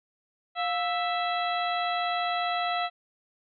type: harmonic tone with a mistuned harmonic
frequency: 659.3 Hz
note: E5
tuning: in tune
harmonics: 1 / 2 / 3 / 4 / 5 / 6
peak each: -28 / -32 / -36 / -38 / -38 / -38 dBFS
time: 0.55-2.9 s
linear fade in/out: 50 ms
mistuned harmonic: 1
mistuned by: +120 cents
effects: none